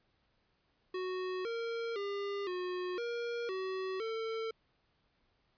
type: tone with pitch steps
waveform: square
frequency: 369.6 / 462.1 / 401.7 / 362.4 / 472.2 / 377.4 / 448.1 Hz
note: F#4 / A#4 / G4 / F#4 / A#4 / F#4 / A4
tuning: -2 / -15 / +42 / -36 / +22 / +34 / +32 cents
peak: -36 dBFS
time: 0.94-4.51 s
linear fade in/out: 5 ms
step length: 510 ms
effects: pink hiss -75 dBFS RMS until 5.57 s + resampled to 11025 Hz